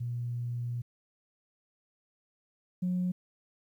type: tone pair in turn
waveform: sine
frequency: 120.4 / 180.84 Hz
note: B2 / F#3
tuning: -44 / -39 cents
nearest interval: perfect fifth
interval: 705 cents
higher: second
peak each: -31 / -26 dBFS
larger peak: second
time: 0-0.82 / 2.82-3.12 s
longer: first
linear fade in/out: 10 ms
effects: tanh soft clip ceiling -24 dBFS + 11-bit